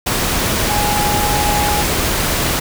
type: tone in noise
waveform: sine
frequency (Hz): 830.6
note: G#5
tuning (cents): 0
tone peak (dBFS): -18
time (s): 0.69-1.83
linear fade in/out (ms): 10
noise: pink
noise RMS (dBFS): -17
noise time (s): 0.06-2.6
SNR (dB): -4
effects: none